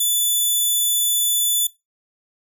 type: tone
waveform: 5% pulse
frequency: 3485 Hz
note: A7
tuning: 17 cents flat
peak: -9 dBFS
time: 0-1.67 s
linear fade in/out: 5 ms
effects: noise-tail reverb RT60 0.2 s tail -19 dB re dry